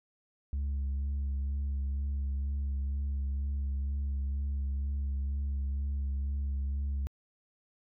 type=tone with vibrato; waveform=sine; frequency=69.3 Hz; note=C#2; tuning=in tune; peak=-27 dBFS; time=0.53-7.07 s; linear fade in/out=0 ms; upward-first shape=sine; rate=2.1 Hz; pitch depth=24 cents each way; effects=tanh soft clip ceiling -29 dBFS